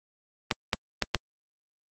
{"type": "clicks", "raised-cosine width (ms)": 0.2, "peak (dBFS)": -5, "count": 4, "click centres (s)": [0.512, 0.732, 1.023, 1.147], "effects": ["high-pass 100 Hz 12 dB/octave", "Opus 32 kbps"]}